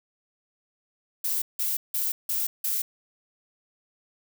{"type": "noise bursts", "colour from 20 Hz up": "violet", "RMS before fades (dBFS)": -27, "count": 5, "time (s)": [1.24, 2.82], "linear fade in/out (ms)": 5, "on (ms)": 180, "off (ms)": 170, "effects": []}